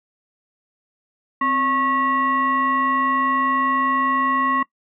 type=tone with frequency modulation; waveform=sine; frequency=1095 Hz; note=C#6; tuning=22 cents flat; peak=-17 dBFS; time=1.41-4.63 s; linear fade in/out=5 ms; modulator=835 Hz; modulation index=0.8; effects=noise-tail reverb RT60 0.1 s tail -21 dB re dry